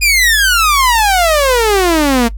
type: exponential sweep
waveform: sawtooth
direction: down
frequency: 2489 to 225.6 Hz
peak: -5 dBFS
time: 0.01-2.29 s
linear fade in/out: 20 ms
effects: noise-tail reverb RT60 0.1 s tail -18 dB re dry + added 50 Hz sine -21 dBFS peak until 2.37 s